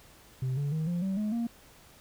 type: tone with pitch steps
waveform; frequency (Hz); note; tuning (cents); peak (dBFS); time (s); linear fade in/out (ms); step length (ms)
sine; 129.6 / 142.97 / 157.72 / 174 / 191.95 / 211.8 / 233.6; C3 / D3 / D#3 / F3 / G3 / G#3 / A#3; -16 / -46 / +24 / -6 / -36 / +34 / +4; -25; 0.42-1.47; 5; 150
effects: tanh soft clip ceiling -27 dBFS + pink hiss -56 dBFS RMS until 2 s